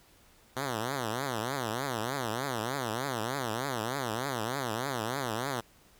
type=tone with vibrato; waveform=5% pulse; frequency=123.47 Hz; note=B2; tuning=in tune; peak=-20 dBFS; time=0.56-5.61 s; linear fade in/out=10 ms; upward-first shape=triangle; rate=3.3 Hz; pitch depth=280 cents each way; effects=pink hiss -61 dBFS RMS until 5.99 s